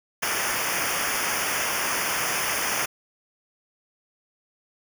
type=noise with comb filter; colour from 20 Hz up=pink; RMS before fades=-26 dBFS; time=0.22-2.86 s; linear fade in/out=10 ms; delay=0.25 ms; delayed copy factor=-1; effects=none